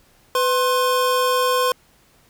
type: tone pair together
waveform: square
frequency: 500.3 / 1060 Hz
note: B4 / C6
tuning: +22 / +22 cents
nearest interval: octave + minor second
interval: 1300 cents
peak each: -20 dBFS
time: 0.35-1.72 s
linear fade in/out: 2 ms
effects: pink hiss -56 dBFS RMS until 2.29 s